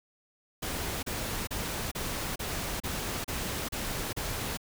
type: noise bursts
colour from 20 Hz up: pink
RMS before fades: -34 dBFS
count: 9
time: 0.62-4.574 s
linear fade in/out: 10 ms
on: 410 ms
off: 33 ms
effects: none